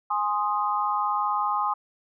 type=chord; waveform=sine; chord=Ab major; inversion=none; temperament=equal with one note detuned; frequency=830.6 / 1049.5 / 1244.5 Hz; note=Ab5 / C6 / Eb6; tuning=0 / +5 / 0 cents; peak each=-27 dBFS; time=0.1-1.74 s; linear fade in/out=10 ms; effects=none